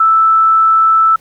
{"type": "tone", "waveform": "sine", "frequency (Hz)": 1318.5, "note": "E6", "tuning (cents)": 0, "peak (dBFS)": -6, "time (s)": [0, 1.16], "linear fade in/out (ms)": 5, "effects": ["pink hiss -49 dBFS RMS until 1.2 s"]}